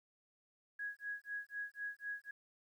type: tone with tremolo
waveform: sine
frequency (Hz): 1661.2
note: G#6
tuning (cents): 0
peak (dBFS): -38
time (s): 0.79-2.31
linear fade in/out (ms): 5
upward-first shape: sine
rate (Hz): 4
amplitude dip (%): 100
effects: 12-bit